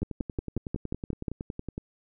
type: two click trains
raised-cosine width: 3 ms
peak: -17 / -21 dBFS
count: 8 / 20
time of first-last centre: 0.03-1.282 / 0.02-1.779 s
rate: 5.59 / 10.8 Hz
effects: none